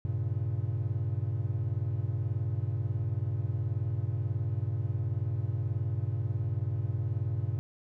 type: chord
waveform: triangle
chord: G diminished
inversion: none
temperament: equal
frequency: 98 / 116.54 / 138.59 Hz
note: G2 / Bb2 / Db3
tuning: 0 / 0 / 0 cents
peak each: -30 / -30 / -35 dBFS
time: 0.05-7.59 s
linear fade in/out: 0 ms
effects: none